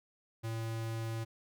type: tone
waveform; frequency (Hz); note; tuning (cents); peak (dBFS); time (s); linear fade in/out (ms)
square; 113.1; A2; +48; -36; 0.43-1.25; 20
effects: none